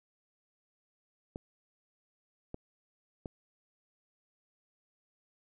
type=clicks; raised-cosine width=2 ms; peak=-26 dBFS; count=3; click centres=1.359 / 2.544 / 3.258 s; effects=none